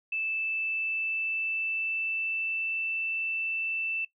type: tone with pitch glide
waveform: sine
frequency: 2635 to 2658 Hz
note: E7 to E7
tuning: -1 to +14 cents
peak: -28 dBFS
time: 0.12-4.05 s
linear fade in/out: 5 ms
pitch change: +15 cents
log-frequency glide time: 0.22-2.87 s
effects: noise-tail reverb RT60 0.1 s tail -18 dB re dry